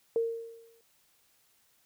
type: tone with exponential decay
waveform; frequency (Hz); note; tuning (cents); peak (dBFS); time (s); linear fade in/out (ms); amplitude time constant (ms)
sine; 459.1; A#4; -26; -23; 0.16-0.81; 1; 140
effects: white hiss -68 dBFS RMS until 1.85 s